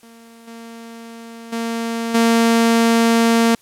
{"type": "tone with level steps", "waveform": "sawtooth", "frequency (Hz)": 230, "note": "A#3", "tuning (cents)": -23, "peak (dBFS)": [-38, -30, -17, -8], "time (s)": [0.03, 3.55], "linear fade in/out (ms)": 2, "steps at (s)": [0.47, 1.52, 2.14], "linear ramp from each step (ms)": 10, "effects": ["white hiss -53 dBFS RMS until 3.61 s", "low-pass 12000 Hz 12 dB/octave"]}